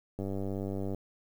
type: click train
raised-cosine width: 2 ms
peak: -23 dBFS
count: 75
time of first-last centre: 0.19-0.947 s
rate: 97.8 Hz
effects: 9-bit